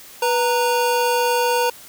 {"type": "tone pair together", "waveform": "square", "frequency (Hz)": [490.5, 926], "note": ["B4", "A#5"], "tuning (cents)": [-12, -12], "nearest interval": "major seventh", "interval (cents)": 1100, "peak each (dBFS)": -20, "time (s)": [0.22, 1.7], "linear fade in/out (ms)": 5, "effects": ["white hiss -42 dBFS RMS until 1.88 s"]}